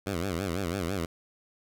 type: tone with vibrato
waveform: 10% pulse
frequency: 90.9 Hz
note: F#2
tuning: 30 cents flat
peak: -21 dBFS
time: 0.06-1.06 s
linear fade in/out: 10 ms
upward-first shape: sine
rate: 6 Hz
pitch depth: 180 cents each way
effects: none